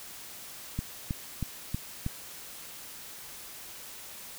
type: click train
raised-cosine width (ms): 5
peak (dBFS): -18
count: 5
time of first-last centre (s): 0.79-2.064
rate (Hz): 3.14
effects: white hiss -45 dBFS RMS until 4.38 s